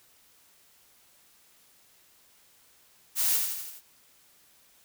blue noise with echo, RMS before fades -26 dBFS, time 3.15-3.4 s, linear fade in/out 50 ms, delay 83 ms, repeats 5, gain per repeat -4 dB, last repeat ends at 3.815 s, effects white hiss -61 dBFS RMS until 4.84 s

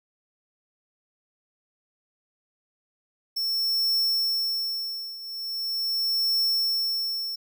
square tone with tremolo, 5400 Hz, E8, 41 cents sharp, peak -21 dBFS, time 3.36-7.36 s, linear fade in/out 10 ms, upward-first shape triangle, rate 0.41 Hz, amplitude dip 85%, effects none

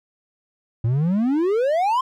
triangle exponential sweep, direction up, 109.6 to 1068 Hz, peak -15 dBFS, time 0.84-2.01 s, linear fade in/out 5 ms, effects none

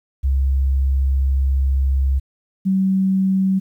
sine tone pair in turn, 67.3 / 190.85 Hz, C2 / G3, +49 / -46 cents, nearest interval octave + tritone, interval 1805 cents, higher second, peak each -14 dBFS, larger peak neither, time 0.23-2.2 / 2.65-3.6 s, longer first, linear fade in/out 20 ms, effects 9-bit

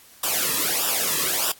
white noise with flanger, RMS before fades -23 dBFS, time 0.23-1.52 s, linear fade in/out 5 ms, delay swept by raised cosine 0.46 to 1.38 ms, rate 1.6 Hz, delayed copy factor -0.8, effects white hiss -50 dBFS RMS until 1.59 s + AAC 64 kbps

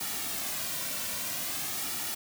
white noise with flanger, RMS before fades -34 dBFS, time 0-2.15 s, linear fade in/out 10 ms, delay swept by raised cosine 1.9 to 2.42 ms, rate 0.5 Hz, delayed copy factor -0.55, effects none

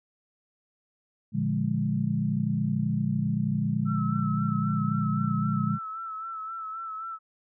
sine chord, Bb dominant seventh, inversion none, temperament equal, 116.54 / 146.83 / 174.61 / 207.7 Hz, Bb2 / D3 / F3 / Ab3, 0 / 0 / 0 / 0 cents, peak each -31 / -29 / -31 / -28 dBFS, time 1.32-5.79 s, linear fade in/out 50 ms
sine tone with vibrato, 1318.5 Hz, E6, in tune, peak -33 dBFS, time 3.85-7.19 s, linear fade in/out 50 ms, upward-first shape sine, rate 3.8 Hz, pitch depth 40 cents each way
effects none

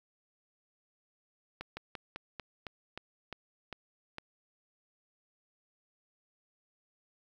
slowing click train, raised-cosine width 0.3 ms, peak -24 dBFS, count 10, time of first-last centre 1.61-4.184 s, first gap 160 ms, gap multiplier 1.14, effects 10-bit

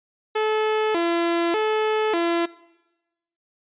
sawtooth tone with vibrato, 383.2 Hz, G4, 39 cents flat, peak -16 dBFS, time 0.35-2.46 s, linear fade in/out 10 ms, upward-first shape square, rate 0.84 Hz, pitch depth 210 cents each way, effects noise-tail reverb RT60 1.0 s tail -19 dB re dry + resampled to 8000 Hz

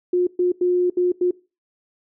sine tone bursts at uneven times, 358.1 Hz, F4, 43 cents sharp, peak -15 dBFS, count 5, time 0.13-0.27 / 0.39-0.52 / 0.61-0.9 / 0.97-1.12 / 1.21-1.31 s, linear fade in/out 5 ms, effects noise-tail reverb RT60 0.3 s tail -21 dB re dry

